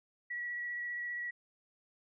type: tone with vibrato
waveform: sine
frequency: 1931 Hz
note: B6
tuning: 39 cents flat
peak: -36 dBFS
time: 0.3-1.31 s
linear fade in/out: 10 ms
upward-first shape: sine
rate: 15 Hz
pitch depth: 13 cents each way
effects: none